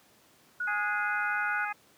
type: tone with vibrato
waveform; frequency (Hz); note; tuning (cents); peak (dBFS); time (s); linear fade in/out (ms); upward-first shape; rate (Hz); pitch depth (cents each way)
sine; 1454; F#6; -31; -29; 0.6-1.65; 5; sine; 4.3; 9
type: harmonic tone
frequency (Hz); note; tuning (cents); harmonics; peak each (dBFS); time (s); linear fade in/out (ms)
415.3; G#4; 0; 2 / 3 / 4 / 5 / 6; -35 / -37 / -38 / -39 / -40; 0.67-1.73; 10
effects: pink hiss -61 dBFS RMS until 1.97 s + high-pass 150 Hz 12 dB/octave